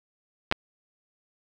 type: clicks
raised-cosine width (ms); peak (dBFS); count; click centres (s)
0.3; -7; 2; 0.514 / 0.524
effects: 8-bit